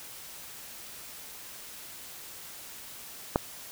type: click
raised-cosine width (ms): 1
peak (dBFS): -8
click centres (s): 3.359
effects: white hiss -45 dBFS RMS until 3.71 s